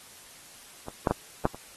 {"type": "clicks", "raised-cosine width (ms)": 1, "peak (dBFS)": [-22, -9, -10, -8, -26], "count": 5, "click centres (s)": [0.884, 1.072, 1.11, 1.454, 1.546], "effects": ["white hiss -50 dBFS RMS until 1.76 s", "AAC 32 kbps"]}